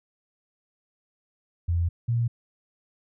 sine tone pair in turn, 85.4 / 117.8 Hz, F2 / A#2, -38 / +19 cents, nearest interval tritone, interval 557 cents, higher second, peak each -21 dBFS, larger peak neither, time 1.68-1.89 / 2.08-2.28 s, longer first, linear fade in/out 10 ms, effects none

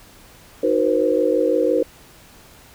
sine chord, C half-diminished seventh, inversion first, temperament equal with one note detuned, 311.1 / 370 / 477.3 / 523.3 Hz, Eb4 / Gb4 / Bb4 / C5, 0 / 0 / +41 / 0 cents, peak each -22 / -23 / -19 / -20 dBFS, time 0.63-1.83 s, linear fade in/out 5 ms, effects pink hiss -47 dBFS RMS until 2.74 s

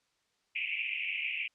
pink band-pass noise, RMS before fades -35 dBFS, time 0.55-1.48 s, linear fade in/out 10 ms, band 2200 to 2800 Hz, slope 96 dB/octave, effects white hiss -75 dBFS RMS until 1.54 s + low-pass 6000 Hz 12 dB/octave

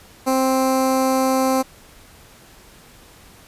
15% pulse tone with notch filter, 262.5 Hz, C4, 6 cents sharp, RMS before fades -18 dBFS, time 0.26-1.63 s, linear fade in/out 20 ms, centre 3000 Hz, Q 0.96, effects pink hiss -47 dBFS RMS until 3.47 s + resampled to 32000 Hz

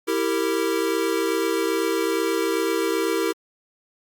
square chord, E diminished, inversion none, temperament equal with one note detuned, 329.6 / 392 / 460 Hz, E4 / G4 / Bb4, 0 / 0 / -23 cents, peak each -26 dBFS, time 0.07-3.33 s, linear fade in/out 20 ms, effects Opus 48 kbps

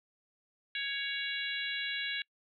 harmonic tone with a mistuned harmonic, 560 Hz, C#5, 18 cents sharp, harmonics 3 / 4 / 5 / 6 / 7, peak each -38 / -39 / -40 / -41 / -41 dBFS, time 0.75-2.22 s, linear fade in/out 2 ms, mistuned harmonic 3, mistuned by -22 cents, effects noise-tail reverb RT60 0.1 s tail -26 dB re dry

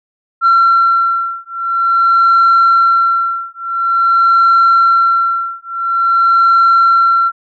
sine beating tone pair, 1360 / 1360.48 Hz, F6 / F6, -46 / -46 cents, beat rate 0.48 Hz, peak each -10 dBFS, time 0.41-7.32 s, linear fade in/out 50 ms, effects tanh soft clip ceiling -3 dBFS

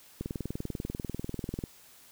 click train, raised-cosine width 3 ms, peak -21 dBFS, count 30, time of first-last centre 0.21-1.639 s, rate 20.3 Hz, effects white hiss -56 dBFS RMS until 2.11 s

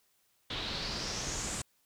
pink noise with low-pass filter sweep, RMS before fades -37 dBFS, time 0.5-1.62 s, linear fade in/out 5 ms, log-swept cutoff 3500 to 8200 Hz, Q 4.2, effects white hiss -72 dBFS RMS until 1.85 s

